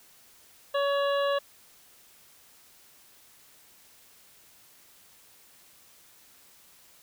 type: harmonic tone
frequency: 563 Hz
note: C#5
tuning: 27 cents sharp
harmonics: 1 / 2 / 3 / 5 / 6 / 7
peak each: -25 / -31 / -35 / -39 / -41 / -42 dBFS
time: 0.74-1.39 s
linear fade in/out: 10 ms
effects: white hiss -57 dBFS RMS until 7.02 s